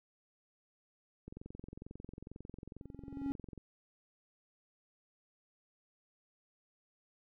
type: click train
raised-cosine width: 3 ms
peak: -34 dBFS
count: 52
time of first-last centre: 1.28-3.577 s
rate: 22.2 Hz
type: tone with exponential growth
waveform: triangle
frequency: 277.2 Hz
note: C#4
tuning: in tune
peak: -29 dBFS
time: 2.81-3.32 s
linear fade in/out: 0 ms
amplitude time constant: 110 ms
effects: none